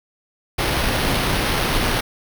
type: noise with sample-and-hold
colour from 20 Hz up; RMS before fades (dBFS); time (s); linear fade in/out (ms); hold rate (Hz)
pink; -20; 0.58-2.01; 10; 7350
effects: none